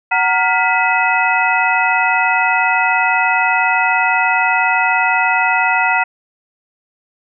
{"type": "tone cluster", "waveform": "sine", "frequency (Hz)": [744, 927, 1414, 1984, 2562], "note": ["F#5", "A#5", "F6", "B6", "E7"], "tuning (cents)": [9, -10, 21, 7, -50], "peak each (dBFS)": -18, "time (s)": [0.11, 6.04], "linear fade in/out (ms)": 10, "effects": []}